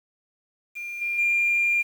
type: tone with level steps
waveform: sine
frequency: 2396 Hz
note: D7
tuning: 34 cents sharp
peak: -31 / -24 / -18 dBFS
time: 0.75-1.83 s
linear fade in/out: 20 ms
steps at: 1.01 / 1.18 s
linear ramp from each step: 10 ms
effects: tanh soft clip ceiling -15 dBFS + 8-bit

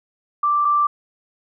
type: tone pair in turn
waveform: sine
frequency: 1174.7 / 1174.7 Hz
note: D6 / D6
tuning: 0 / 0 cents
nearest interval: unison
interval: 0 cents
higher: neither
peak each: -15 / -14 dBFS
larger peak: second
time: 0.43-0.65 / 0.65-0.87 s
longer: neither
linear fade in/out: 5 ms
effects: none

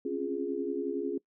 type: chord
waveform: sine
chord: Db major seventh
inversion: third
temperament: equal with one note detuned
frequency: 266.4 / 277.2 / 349.2 / 415.3 Hz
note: C4 / Db4 / F4 / Ab4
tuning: +31 / 0 / 0 / 0 cents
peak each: -39 / -36 / -35 / -34 dBFS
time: 0.05-1.18 s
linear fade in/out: 5 ms
effects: noise-tail reverb RT60 0.1 s tail -22 dB re dry

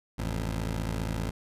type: tone pair together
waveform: 15% pulse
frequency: 55 / 87.31 Hz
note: A1 / F2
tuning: 0 / 0 cents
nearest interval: minor sixth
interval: 800 cents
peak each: -24 / -30 dBFS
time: 0.18-1.31 s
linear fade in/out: 10 ms
effects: resampled to 32000 Hz

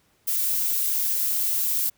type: noise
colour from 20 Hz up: violet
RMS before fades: -24 dBFS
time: 0.27-1.9 s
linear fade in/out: 10 ms
effects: pink hiss -64 dBFS RMS until 1.97 s + high-pass 60 Hz 12 dB/octave

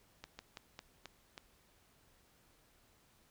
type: slowing click train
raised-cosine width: 0.2 ms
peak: -29 dBFS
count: 6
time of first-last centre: 0.24-1.378 s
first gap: 150 ms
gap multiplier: 1.21
effects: pink hiss -69 dBFS RMS until 3.3 s

